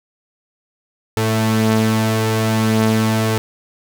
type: tone pair together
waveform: sawtooth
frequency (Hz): 110 / 220.9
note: A2 / A3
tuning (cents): 0 / +7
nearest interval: octave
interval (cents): 1207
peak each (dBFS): -13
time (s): 1.17-3.38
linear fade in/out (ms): 0
effects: none